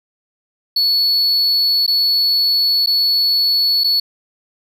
triangle tone with dropouts, 4413 Hz, C#8, 9 cents flat, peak -11 dBFS, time 0.76-4 s, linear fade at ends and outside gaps 5 ms, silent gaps 1.865-1.877 / 2.861-2.871 / 3.837-3.842 s, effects none

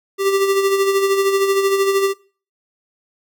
square tone with tremolo, 392 Hz, G4, in tune, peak -13 dBFS, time 0.18-2.14 s, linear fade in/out 50 ms, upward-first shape sine, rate 13 Hz, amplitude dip 50%, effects noise-tail reverb RT60 0.4 s tail -21 dB re dry

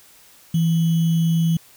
sine tone with sample-and-hold, 164.81 Hz, E3, in tune, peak -15 dBFS, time 0.54-1.57 s, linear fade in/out 5 ms, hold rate 3150 Hz, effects white hiss -50 dBFS RMS until 1.76 s

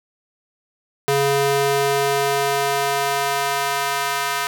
square tone with high-pass filter sweep, 139.9 Hz, C#3, 16 cents sharp, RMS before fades -20 dBFS, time 1.08-4.47 s, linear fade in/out 0 ms, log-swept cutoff 330 to 1100 Hz, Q 1.2, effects none

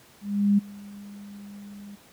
sine tone with ADSR envelope, 202.8 Hz, G#3, 41 cents flat, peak -15 dBFS, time 0.21-1.96 s, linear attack 370 ms, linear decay 15 ms, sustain -24 dB, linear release 14 ms, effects pink hiss -54 dBFS RMS until 2.12 s + high-pass 80 Hz 12 dB/octave

